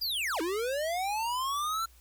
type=linear two-way sweep; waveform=square; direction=down then up; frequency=4960 to 311.1 to 1366 Hz; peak=-30 dBFS; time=0.01-1.86 s; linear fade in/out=10 ms; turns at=0.41 s; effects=added 60 Hz sine -56 dBFS peak until 2 s + white hiss -62 dBFS RMS until 2 s